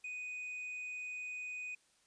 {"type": "tone", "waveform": "triangle", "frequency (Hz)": 2489, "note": "D#7", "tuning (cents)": 0, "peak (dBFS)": -39, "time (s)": [0.04, 1.75], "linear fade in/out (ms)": 5, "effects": ["white hiss -71 dBFS RMS until 2.06 s", "resampled to 22050 Hz"]}